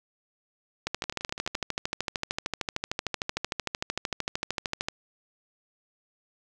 two click trains, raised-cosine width 0.2 ms, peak -19 / -11 dBFS, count 7 / 54, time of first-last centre 1.04-1.548 / 0.87-4.885 s, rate 11.8 / 13.2 Hz, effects none

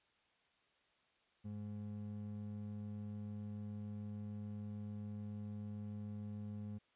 triangle ring-modulated tone, 155.56 Hz, D#3, in tune, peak -38 dBFS, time 1.44-6.79 s, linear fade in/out 20 ms, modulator 53.4 Hz, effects white hiss -75 dBFS RMS until 6.95 s + resampled to 8000 Hz

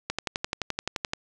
click train, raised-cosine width 0.2 ms, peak -10 dBFS, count 13, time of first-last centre 0.1-1.134 s, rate 11.6 Hz, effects resampled to 22050 Hz + 7-bit

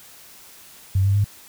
sine tone with pitch steps, 95.8 / 98.84 / 101.97 Hz, G2 / G2 / G#2, -39 / +15 / -31 cents, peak -15 dBFS, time 0.95-1.244 s, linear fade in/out 5 ms, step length 98 ms, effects white hiss -46 dBFS RMS until 1.48 s

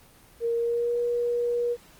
sine tone with pitch glide, 466.2 to 478.8 Hz, A#4 to A#4, 0 to +46 cents, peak -23 dBFS, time 0.4-1.77 s, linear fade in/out 50 ms, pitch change +46 cents, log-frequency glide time 0.56-0.97 s, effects pink hiss -54 dBFS RMS until 1.99 s + Opus 24 kbps

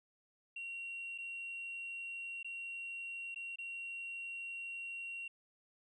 sine tone with dropouts, 2746 Hz, F7, 30 cents flat, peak -40 dBFS, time 0.56-5.28 s, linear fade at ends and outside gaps 5 ms, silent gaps 1.179-1.184 / 2.43-2.445 / 3.346-3.359 / 3.559-3.585 s, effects tanh soft clip ceiling -38 dBFS

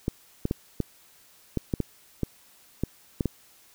clicks, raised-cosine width 3 ms, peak -12 dBFS, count 11, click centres 0.081 / 0.454 / 0.511 / 0.803 / 1.573 / 1.738 / 1.803 / 2.233 / 2.836 / 3.208 / 3.257 s, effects white hiss -57 dBFS RMS until 3.74 s

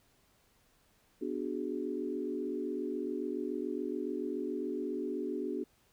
sine chord, G# half-diminished seventh, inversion first, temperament equal with one note detuned, 246.9 / 293.7 / 370 / 417.2 Hz, B3 / D4 / F#4 / G#4, 0 / 0 / 0 / +8 cents, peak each -40 / -38 / -38 / -40 dBFS, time 1.21-5.64 s, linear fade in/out 10 ms, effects pink hiss -69 dBFS RMS until 5.92 s

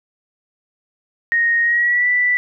sine tone with pitch glide, 1864.7 to 1973.3 Hz, A#6 to B6, 0 to -2 cents, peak -13 dBFS, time 1.32-2.37 s, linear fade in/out 0 ms, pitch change +98 cents, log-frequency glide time 1.62-2.08 s, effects none

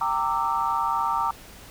sine chord, E half-diminished seventh, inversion first, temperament equal with one note detuned, 784 / 920 / 1174.7 / 1318.5 Hz, G5 / Bb5 / D6 / E6, 0 / -23 / 0 / 0 cents, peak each -31 / -25 / -26 / -31 dBFS, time 0.01-1.31 s, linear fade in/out 2 ms, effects added 50 Hz sine -51 dBFS peak until 1.7 s + pink hiss -46 dBFS RMS until 1.7 s

